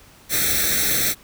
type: noise with comb filter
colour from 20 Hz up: white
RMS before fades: -20 dBFS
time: 0.29-1.15 s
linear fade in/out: 50 ms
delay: 0.51 ms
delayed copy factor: +0.9
effects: pink hiss -49 dBFS RMS until 1.23 s